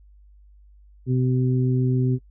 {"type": "harmonic tone", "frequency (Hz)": 127.5, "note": "C3", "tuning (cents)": -44, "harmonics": [1, 2, 3], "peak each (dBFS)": [-19, -25, -29], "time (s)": [1.06, 2.19], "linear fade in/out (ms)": 50, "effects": ["noise-tail reverb RT60 0.1 s tail -21 dB re dry", "added 50 Hz sine -48 dBFS peak until 2.3 s"]}